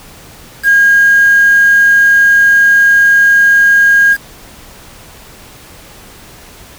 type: tone with quantisation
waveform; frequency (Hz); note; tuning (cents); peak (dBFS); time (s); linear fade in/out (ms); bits
sine; 1626; G#6; -37; -4; 0.63-4.17; 50; 4
effects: pink hiss -36 dBFS RMS until 6.78 s